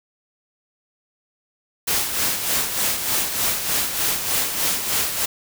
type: noise with tremolo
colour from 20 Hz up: white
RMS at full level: -20 dBFS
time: 1.87-5.26 s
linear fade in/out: 10 ms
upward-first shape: sine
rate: 3.3 Hz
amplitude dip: 55%
effects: none